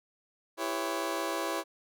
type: chord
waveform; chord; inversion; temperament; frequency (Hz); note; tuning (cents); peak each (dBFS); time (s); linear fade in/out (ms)
20% pulse; C# half-diminished seventh; first; just; 332.6 / 399.1 / 498.9 / 554.4; E4 / G4 / B4 / C#5; +16 / +31 / +17 / 0; -30 / -33 / -36 / -31; 0.57-1.64; 50
effects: none